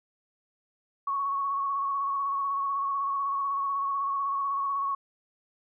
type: tone with vibrato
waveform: sine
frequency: 1108.7 Hz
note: C#6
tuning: in tune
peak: -26 dBFS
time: 1.07-4.95 s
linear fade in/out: 5 ms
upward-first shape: square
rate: 16 Hz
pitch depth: 22 cents each way
effects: none